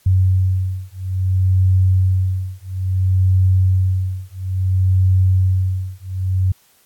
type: beating tone pair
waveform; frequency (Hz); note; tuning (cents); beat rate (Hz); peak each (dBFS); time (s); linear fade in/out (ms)
sine; 93.2 / 93.79; F#2 / F#2; +13 / +24; 0.59; -16; 0.06-6.52; 5
effects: white hiss -55 dBFS RMS until 6.85 s + AAC 64 kbps